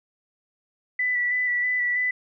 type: tone with vibrato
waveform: sine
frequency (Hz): 1976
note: B6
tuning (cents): 0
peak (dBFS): -21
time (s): 0.99-2.11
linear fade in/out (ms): 5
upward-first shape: square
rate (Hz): 3.1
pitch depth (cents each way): 17
effects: none